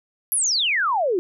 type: exponential sweep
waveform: sine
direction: down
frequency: 11830 to 336.1 Hz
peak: -18 dBFS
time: 0.32-1.19 s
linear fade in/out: 0 ms
effects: none